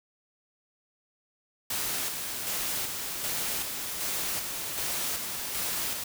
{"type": "noise with tremolo", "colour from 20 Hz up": "white", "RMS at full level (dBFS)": -31, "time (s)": [1.7, 6.04], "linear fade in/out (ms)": 5, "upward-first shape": "square", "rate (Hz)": 1.3, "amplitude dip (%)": 35, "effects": []}